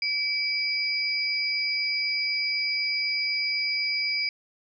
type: tone pair together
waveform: sine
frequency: 2306 / 4886 Hz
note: D7 / D#8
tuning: -32 / -32 cents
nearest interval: octave + minor second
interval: 1300 cents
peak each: -27 dBFS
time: 0.02-4.29 s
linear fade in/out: 2 ms
effects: none